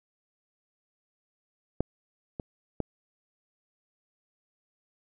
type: clicks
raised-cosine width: 2 ms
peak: -12 / -21 / -15 dBFS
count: 3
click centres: 1.806 / 2.398 / 2.803 s
effects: none